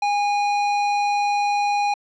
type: tone with hard clipping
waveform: sine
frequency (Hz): 819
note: G#5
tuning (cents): -24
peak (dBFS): -20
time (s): 0.02-1.94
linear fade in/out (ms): 5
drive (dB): 16
effects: low-pass 5000 Hz 12 dB/octave